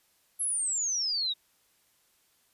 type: exponential sweep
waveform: sine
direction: down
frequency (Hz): 11320 to 3729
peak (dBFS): -27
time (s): 0.39-1.34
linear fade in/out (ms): 20
effects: white hiss -68 dBFS RMS until 2.53 s + resampled to 32000 Hz